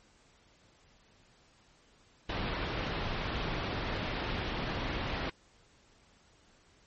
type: low-pass noise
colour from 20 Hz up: pink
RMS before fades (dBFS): -35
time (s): 2.29-5.3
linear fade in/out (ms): 5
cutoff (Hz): 3900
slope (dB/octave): 24
effects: pink hiss -64 dBFS RMS until 6.86 s + MP3 32 kbps